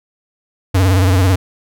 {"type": "tone with vibrato", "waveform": "square", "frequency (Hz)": 93.4, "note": "F#2", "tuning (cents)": 17, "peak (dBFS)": -10, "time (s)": [0.74, 1.36], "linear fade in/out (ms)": 10, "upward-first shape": "sine", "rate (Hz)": 18, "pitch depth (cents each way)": 94, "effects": []}